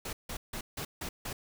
pink noise bursts, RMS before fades -38 dBFS, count 6, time 0.05-1.33 s, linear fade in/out 5 ms, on 80 ms, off 160 ms, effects none

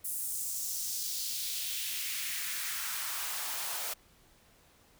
white noise with high-pass filter sweep, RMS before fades -36 dBFS, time 0.04-3.94 s, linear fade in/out 10 ms, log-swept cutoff 9900 to 620 Hz, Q 1.6, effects pink hiss -63 dBFS RMS until 4.99 s

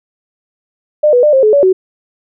sine tone with pitch steps, 602 / 490.9 / 599 / 532 / 428.3 / 568 / 374.7 Hz, D5 / B4 / D5 / C5 / A4 / C#5 / F#4, +43 / -10 / +34 / +29 / -47 / +42 / +22 cents, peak -5 dBFS, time 1.03-1.73 s, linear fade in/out 10 ms, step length 100 ms, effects none

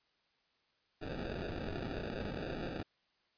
blue noise with sample-and-hold, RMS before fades -40 dBFS, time 1.01-2.83 s, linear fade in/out 10 ms, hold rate 1050 Hz, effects white hiss -75 dBFS RMS until 3.37 s + resampled to 11025 Hz

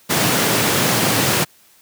pink high-pass noise, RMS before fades -17 dBFS, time 0.09-1.45 s, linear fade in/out 20 ms, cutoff 100 Hz, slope 48 dB/octave, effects white hiss -52 dBFS RMS until 1.81 s + high-pass 60 Hz 12 dB/octave

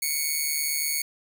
5% pulse tone with amplitude modulation, 2217 Hz, C#7, in tune, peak -12 dBFS, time 0.02-1.02 s, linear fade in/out 5 ms, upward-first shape sine, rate 149 Hz, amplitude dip 55%, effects none

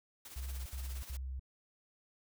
white noise with tremolo, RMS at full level -49 dBFS, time 0.25-1.17 s, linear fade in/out 2 ms, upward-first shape sine, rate 17 Hz, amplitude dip 55%
sine tone bursts, 65.41 Hz, C2, in tune, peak -38 dBFS, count 3, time 0.36-1.396 s, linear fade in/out 5 ms, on 300 ms, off 68 ms
effects none

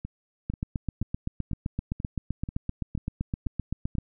two click trains, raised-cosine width 5 ms, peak -22 / -16 dBFS, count 9 / 28, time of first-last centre 0.05-3.952 / 0.5-3.984 s, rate 2.05 / 7.75 Hz, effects none

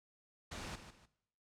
pink noise with echo, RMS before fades -45 dBFS, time 0.51-0.76 s, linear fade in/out 10 ms, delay 150 ms, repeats 2, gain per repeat -10 dB, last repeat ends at 1.06 s, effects noise-tail reverb RT60 0.8 s tail -18 dB re dry + low-pass 7000 Hz 12 dB/octave

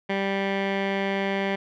15% pulse tone with low-pass filter, 196 Hz, G3, in tune, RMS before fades -26 dBFS, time 0.09-1.56 s, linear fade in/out 10 ms, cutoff 2500 Hz, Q 2.4, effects none

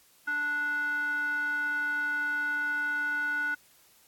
square tone with band-pass filter, 293.7 Hz, D4, in tune, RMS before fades -30 dBFS, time 0.27-3.55 s, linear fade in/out 10 ms, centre 1500 Hz, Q 9.9, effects white hiss -61 dBFS RMS until 4.07 s + AAC 64 kbps

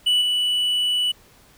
triangle tone with level steps, 2960 Hz, F#7, in tune, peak -14 / -17 dBFS, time 0.06-1.12 s, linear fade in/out 10 ms, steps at 0.21 s, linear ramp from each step 10 ms, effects pink hiss -53 dBFS RMS until 1.57 s

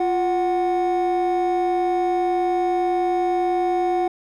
triangle tone pair together, 350.2 / 739.5 Hz, F4 / F#5, +5 / -1 cents, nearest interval octave + minor second, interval 1294 cents, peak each -18 / -18 dBFS, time 0-4.08 s, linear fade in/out 5 ms, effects tanh soft clip ceiling -12 dBFS

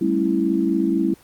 sine chord, A dominant seventh, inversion third, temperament equal with one note detuned, 196 / 220 / 272.9 / 329.6 Hz, G3 / A3 / C#4 / E4, 0 / 0 / -27 / 0 cents, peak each -23 / -26 / -23 / -20 dBFS, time 0.01-1.14 s, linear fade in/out 5 ms, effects pink hiss -51 dBFS RMS until 1.23 s + Opus 24 kbps

